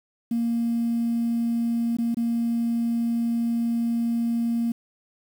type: tone with dropouts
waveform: sine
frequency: 233.1 Hz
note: A#3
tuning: in tune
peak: -20 dBFS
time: 0.31-4.72 s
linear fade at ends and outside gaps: 5 ms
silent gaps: 1.969-1.985 / 2.145-2.169 s
effects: tanh soft clip ceiling -18 dBFS + 8-bit